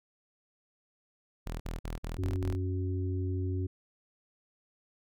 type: tone bursts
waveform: sawtooth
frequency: 40.77 Hz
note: E1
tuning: 18 cents flat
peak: -31 dBFS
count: 6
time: 1.46-2.555 s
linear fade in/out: 10 ms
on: 140 ms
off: 51 ms
type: harmonic tone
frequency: 92.5 Hz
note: F#2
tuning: in tune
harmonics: 1 / 3 / 4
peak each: -30 / -39 / -40 dBFS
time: 2.18-3.67 s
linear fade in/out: 10 ms
effects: none